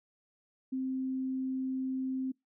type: tone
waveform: sine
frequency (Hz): 261.6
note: C4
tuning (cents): 0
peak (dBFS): -31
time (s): 0.72-2.32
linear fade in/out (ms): 10
effects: noise-tail reverb RT60 0.2 s tail -26 dB re dry